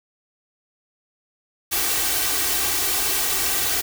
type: noise with comb filter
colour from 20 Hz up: white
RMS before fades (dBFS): -22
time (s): 1.71-3.82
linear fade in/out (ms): 20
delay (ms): 2.6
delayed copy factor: +0.75
effects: none